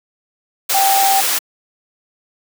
sine tone in noise, 781 Hz, G5, 7 cents flat, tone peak -12 dBFS, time 0.74-1.21 s, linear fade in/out 10 ms, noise white, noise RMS -17 dBFS, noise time 0.69-1.39 s, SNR +2 dB, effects high-pass 400 Hz 12 dB/octave

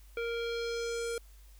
square tone with low-pass filter sweep, 466.2 Hz, A#4, in tune, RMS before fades -35 dBFS, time 0.17-1.18 s, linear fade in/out 2 ms, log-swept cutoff 2400 to 10000 Hz, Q 2, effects added 50 Hz sine -52 dBFS peak until 1.59 s + white hiss -64 dBFS RMS until 1.59 s

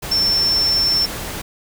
sine tone in noise, 5390 Hz, E8, 38 cents sharp, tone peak -14 dBFS, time 0.11-1.06 s, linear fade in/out 10 ms, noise pink, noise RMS -28 dBFS, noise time 0.02-1.42 s, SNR +11 dB, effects none

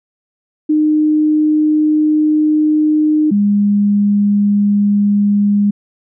sine tone pair in turn, 305.8 / 204.1 Hz, D#4 / G#3, -30 / -30 cents, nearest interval perfect fifth, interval 700 cents, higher first, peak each -9 dBFS, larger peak neither, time 0.69-3.31 / 3.31-5.71 s, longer first, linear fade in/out 10 ms, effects none

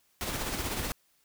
pink noise with tremolo, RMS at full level -32 dBFS, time 0.21-0.92 s, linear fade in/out 0 ms, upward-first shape sine, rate 16 Hz, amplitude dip 40%, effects white hiss -69 dBFS RMS until 1.24 s

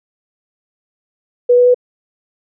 sine tone with pitch steps, 488.7 / 491.8 / 494.9 Hz, B4 / B4 / B4, -18 / -7 / +4 cents, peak -6 dBFS, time 1.49-1.745 s, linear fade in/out 10 ms, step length 85 ms, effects none

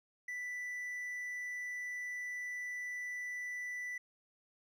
triangle tone, 1978 Hz, B6, 2 cents sharp, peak -37 dBFS, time 0.28-3.98 s, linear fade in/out 5 ms, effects none

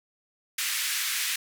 pink band-pass noise, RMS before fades -29 dBFS, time 0.58-1.36 s, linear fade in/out 5 ms, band 1700 to 16000 Hz, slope 24 dB/octave, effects none

